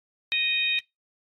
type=harmonic tone; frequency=622.3 Hz; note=D#5; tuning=in tune; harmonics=3 / 4 / 5 / 6; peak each=-36 / -24 / -35 / -26 dBFS; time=0.32-0.79 s; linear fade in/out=0 ms; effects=noise-tail reverb RT60 0.2 s tail -26 dB re dry + MP3 64 kbps